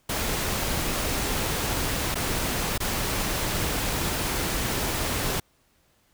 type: noise with dropouts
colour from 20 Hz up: pink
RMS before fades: -27 dBFS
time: 0.09-5.4 s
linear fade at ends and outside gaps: 5 ms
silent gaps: 2.145-2.154 / 2.779-2.802 s
effects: pink hiss -65 dBFS RMS until 6.13 s